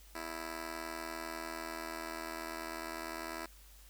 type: tone with amplitude modulation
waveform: 10% pulse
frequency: 329.6 Hz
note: E4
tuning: in tune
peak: -28 dBFS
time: 0.15-3.46 s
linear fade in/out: 5 ms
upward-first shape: sine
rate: 80.2 Hz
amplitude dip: 90%
effects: added 50 Hz sine -56 dBFS peak until 3.89 s + white hiss -61 dBFS RMS until 3.89 s